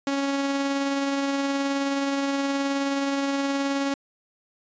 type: tone with tremolo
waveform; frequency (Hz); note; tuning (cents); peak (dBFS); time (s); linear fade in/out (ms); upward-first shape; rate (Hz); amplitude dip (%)
sawtooth; 277.2; C#4; 0; -18; 0.07-3.94; 2; triangle; 19; 30
effects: resampled to 16000 Hz